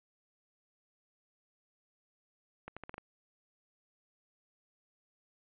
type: accelerating click train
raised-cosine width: 0.5 ms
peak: -28 dBFS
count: 6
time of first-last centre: 2.68-2.981 s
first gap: 86 ms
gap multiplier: 0.82
effects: resampled to 8000 Hz